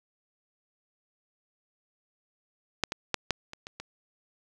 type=clicks; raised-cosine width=0.2 ms; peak=-7 / -14 / -8 / -8 / -23 / -23 / -21 dBFS; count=7; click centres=2.837 / 2.921 / 3.143 / 3.307 / 3.534 / 3.669 / 3.8 s; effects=none